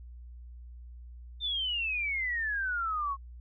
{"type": "exponential sweep", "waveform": "sine", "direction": "down", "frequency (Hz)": [3620, 1078], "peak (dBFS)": -29, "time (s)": [1.4, 3.17], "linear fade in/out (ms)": 50, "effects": ["added 60 Hz sine -44 dBFS peak until 3.4 s"]}